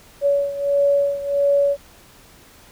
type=beating tone pair; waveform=sine; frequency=565 / 566.5 Hz; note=C#5 / C#5; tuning=+33 / +37 cents; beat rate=1.5 Hz; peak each=-17 / -21 dBFS; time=0.21-1.77 s; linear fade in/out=50 ms; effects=pink hiss -48 dBFS RMS until 2.71 s